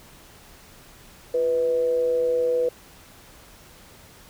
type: tone with amplitude modulation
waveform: sine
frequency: 493.9 Hz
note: B4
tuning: in tune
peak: -17 dBFS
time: 1.34-2.69 s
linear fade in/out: 5 ms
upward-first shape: sine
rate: 146 Hz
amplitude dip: 45%
effects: pink hiss -49 dBFS RMS until 4.29 s